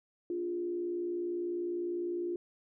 sine tone with frequency modulation, 349.2 Hz, F4, in tune, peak -32 dBFS, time 0.3-2.36 s, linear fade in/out 2 ms, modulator 59.9 Hz, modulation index 0.5, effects none

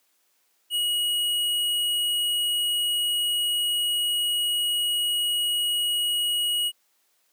square tone, 2902 Hz, F#7, 34 cents flat, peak -23 dBFS, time 0.7-6.72 s, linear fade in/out 50 ms, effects white hiss -68 dBFS RMS until 7.32 s + high-pass 300 Hz 12 dB/octave

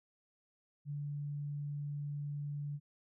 sine tone, 145.1 Hz, D3, 21 cents flat, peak -37 dBFS, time 0.85-2.8 s, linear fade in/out 50 ms, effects none

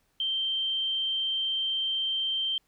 sine tone, 3136 Hz, G7, in tune, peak -26 dBFS, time 0.2-2.58 s, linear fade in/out 2 ms, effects pink hiss -71 dBFS RMS until 2.67 s

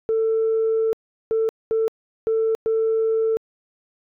sine tone bursts at uneven times, 445.7 Hz, A4, 22 cents sharp, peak -16 dBFS, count 5, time 0.09-0.93 / 1.31-1.49 / 1.71-1.88 / 2.27-2.55 / 2.66-3.37 s, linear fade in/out 0 ms, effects tanh soft clip ceiling -14 dBFS

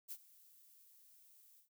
violet noise with ADSR envelope, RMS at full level -45 dBFS, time 0.08-1.69 s, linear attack 35 ms, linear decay 56 ms, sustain -20 dB, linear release 120 ms, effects none

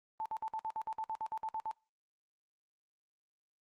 sine tone bursts, 880 Hz, A5, in tune, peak -35 dBFS, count 14, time 0.2-1.712 s, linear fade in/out 0 ms, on 56 ms, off 56 ms, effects noise-tail reverb RT60 0.3 s tail -24 dB re dry + Opus 32 kbps

